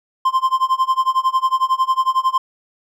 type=tone with tremolo; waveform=triangle; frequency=1046.5 Hz; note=C6; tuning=in tune; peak=-9 dBFS; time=0.25-2.38 s; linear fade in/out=5 ms; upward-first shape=sine; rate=11 Hz; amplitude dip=95%; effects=none